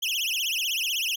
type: tone with vibrato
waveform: 35% pulse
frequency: 2929 Hz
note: F#7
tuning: 18 cents flat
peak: -23 dBFS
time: 0.02-1.16 s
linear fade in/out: 10 ms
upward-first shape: triangle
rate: 16 Hz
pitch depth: 280 cents each way
effects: none